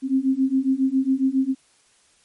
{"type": "beating tone pair", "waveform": "sine", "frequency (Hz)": [261.5, 268.8], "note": ["C4", "C4"], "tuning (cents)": [-1, 47], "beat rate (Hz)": 7.3, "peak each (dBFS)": [-21, -20], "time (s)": [0.02, 1.55], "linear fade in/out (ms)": 50, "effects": ["white hiss -59 dBFS RMS until 2.24 s", "MP3 48 kbps"]}